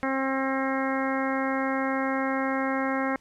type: harmonic tone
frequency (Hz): 267.3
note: C4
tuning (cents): +37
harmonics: 1 / 2 / 3 / 4 / 5 / 6 / 7 / 8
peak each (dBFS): -28 / -31 / -33 / -34 / -35 / -36 / -36 / -37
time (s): 0.03-3.16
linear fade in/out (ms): 0
effects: pink hiss -60 dBFS RMS until 3.2 s + low-pass 9000 Hz 12 dB/octave